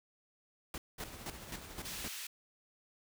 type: noise bursts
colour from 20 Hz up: pink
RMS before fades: -42 dBFS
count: 6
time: 0.74-2.08 s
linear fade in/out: 2 ms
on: 40 ms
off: 220 ms
type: noise with tremolo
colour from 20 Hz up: pink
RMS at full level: -48 dBFS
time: 0.98-2.07 s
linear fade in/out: 5 ms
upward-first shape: sine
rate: 14 Hz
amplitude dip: 30%
type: high-pass noise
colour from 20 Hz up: pink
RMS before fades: -44 dBFS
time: 1.85-2.27 s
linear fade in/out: 5 ms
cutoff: 2200 Hz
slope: 12 dB/octave
effects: none